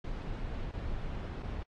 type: noise with dropouts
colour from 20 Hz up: brown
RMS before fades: -37 dBFS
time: 0.04-1.63 s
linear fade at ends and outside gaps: 5 ms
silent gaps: 0.714-0.735 / 1.424-1.431 s
effects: low-pass 4000 Hz 12 dB/octave + AAC 32 kbps